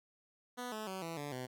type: tone with pitch steps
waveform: 10% pulse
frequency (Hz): 246.9 / 216.2 / 189.29 / 165.74 / 145.12 / 127.07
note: B3 / A3 / F#3 / E3 / D3 / B2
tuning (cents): 0 / -30 / +40 / +10 / -20 / +50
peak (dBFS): -32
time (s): 0.57-1.47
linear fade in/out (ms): 20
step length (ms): 150
effects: none